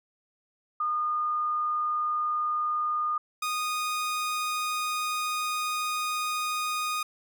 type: tone pair in turn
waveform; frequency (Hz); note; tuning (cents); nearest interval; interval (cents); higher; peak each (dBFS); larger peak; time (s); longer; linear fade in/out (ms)
sine / sawtooth; 1221 / 1236.6; D#6 / D#6; -33 / -11; unison; 22; second; -25 / -24; second; 0.8-3.18 / 3.42-7.03; second; 5
effects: none